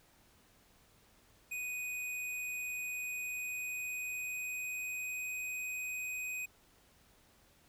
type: tone with pitch glide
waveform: square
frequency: 2489 to 2503 Hz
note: D#7 to D#7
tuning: 0 to +10 cents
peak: -38 dBFS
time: 1.51-6.46 s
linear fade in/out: 10 ms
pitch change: +10 cents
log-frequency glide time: 3.01-5.34 s
effects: pink hiss -66 dBFS RMS until 7.68 s